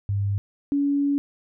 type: tone pair in turn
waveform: sine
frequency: 100.2 / 283.4 Hz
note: G2 / C#4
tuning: +38 / +38 cents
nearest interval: octave + tritone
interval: 1800 cents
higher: second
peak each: -21 / -19 dBFS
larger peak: second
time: 0.09-0.38 / 0.72-1.18 s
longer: second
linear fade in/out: 0 ms
effects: none